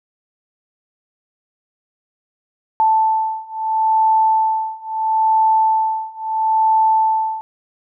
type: beating tone pair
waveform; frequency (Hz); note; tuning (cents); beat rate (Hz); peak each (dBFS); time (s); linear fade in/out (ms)
sine; 880 / 880.75; A5 / A5; 0 / +1; 0.75; -17 / -16; 2.8-7.41; 0
effects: none